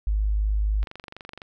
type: tone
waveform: sine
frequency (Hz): 51.91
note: G#1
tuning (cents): 0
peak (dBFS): -20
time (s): 0.07-0.84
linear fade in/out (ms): 0
type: click train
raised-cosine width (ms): 0.3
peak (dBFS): -23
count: 15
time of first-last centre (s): 0.83-1.418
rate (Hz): 23.8
effects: none